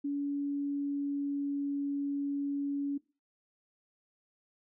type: tone with pitch glide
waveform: sine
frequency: 284.3 to 282.5 Hz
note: C#4 to C#4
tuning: +44 to +33 cents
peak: -30 dBFS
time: 0.04-2.98 s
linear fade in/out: 10 ms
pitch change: -11 cents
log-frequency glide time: 0.17-1.79 s
effects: noise-tail reverb RT60 0.3 s tail -20 dB re dry